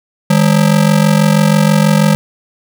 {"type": "ring-modulated tone", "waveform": "square", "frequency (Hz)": 180, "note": "F#3", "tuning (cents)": -47, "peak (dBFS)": -5, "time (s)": [0.3, 2.15], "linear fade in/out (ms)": 0, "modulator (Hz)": 23.1, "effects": []}